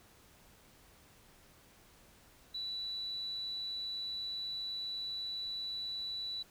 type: tone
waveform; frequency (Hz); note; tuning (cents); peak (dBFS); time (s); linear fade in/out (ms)
sine; 3954; B7; +1; -37; 2.54-6.43; 10
effects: pink hiss -62 dBFS RMS until 6.5 s